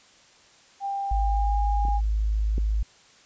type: tone with pitch glide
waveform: sine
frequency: 794 to 814.4 Hz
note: G5 to G#5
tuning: +22 to -34 cents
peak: -26 dBFS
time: 0.8-2.01 s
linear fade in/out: 50 ms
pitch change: +44 cents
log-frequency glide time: 1.11-1.59 s
type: tone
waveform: sine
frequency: 53 Hz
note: G#1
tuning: 36 cents sharp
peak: -21 dBFS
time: 1.11-2.83 s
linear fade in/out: 5 ms
type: clicks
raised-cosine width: 3 ms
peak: -26 / -29 / -19 dBFS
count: 3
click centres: 1.852 / 1.885 / 2.581 s
effects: white hiss -55 dBFS RMS until 3.25 s + resampled to 16000 Hz